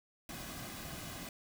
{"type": "noise with comb filter", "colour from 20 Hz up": "pink", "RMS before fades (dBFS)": -45, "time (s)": [0.29, 1.29], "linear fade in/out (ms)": 2, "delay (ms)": 2.2, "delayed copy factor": -0.55, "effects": []}